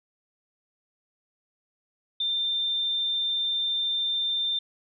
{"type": "tone", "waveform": "sine", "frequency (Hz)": 3587, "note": "A7", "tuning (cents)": 33, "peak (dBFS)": -24, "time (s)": [2.2, 4.59], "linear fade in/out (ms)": 5, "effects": []}